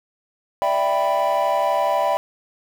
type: chord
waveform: triangle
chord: E minor seventh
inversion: third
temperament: equal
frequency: 587.3 / 659.3 / 784 / 987.8 Hz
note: D5 / E5 / G5 / B5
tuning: 0 / 0 / 0 / 0 cents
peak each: -20 dBFS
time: 0.62-2.17 s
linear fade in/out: 0 ms
effects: tanh soft clip ceiling -10 dBFS + 7-bit